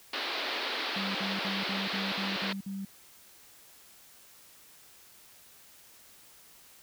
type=band-pass noise; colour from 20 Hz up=white; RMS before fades=-34 dBFS; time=0.13-2.53 s; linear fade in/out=5 ms; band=260 to 4500 Hz; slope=48 dB/octave
type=tone bursts; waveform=sine; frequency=195.4 Hz; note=G3; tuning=5 cents flat; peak=-34 dBFS; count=8; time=0.96-2.851 s; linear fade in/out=5 ms; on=190 ms; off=53 ms
effects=white hiss -56 dBFS RMS until 6.82 s